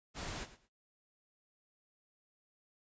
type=noise with echo; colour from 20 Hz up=pink; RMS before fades=-42 dBFS; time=0.14-0.47 s; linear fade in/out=50 ms; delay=110 ms; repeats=2; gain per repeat=-15 dB; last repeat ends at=0.69 s; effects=noise-tail reverb RT60 0.2 s tail -20 dB re dry + resampled to 16000 Hz